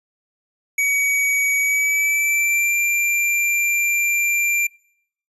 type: tone with pitch glide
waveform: square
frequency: 2263 to 2370 Hz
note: C#7 to D7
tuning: +35 to +15 cents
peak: -17 dBFS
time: 0.78-4.67 s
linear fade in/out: 5 ms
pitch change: +80 cents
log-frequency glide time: 1.59-2.77 s
effects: noise-tail reverb RT60 0.7 s tail -26 dB re dry + resampled to 32000 Hz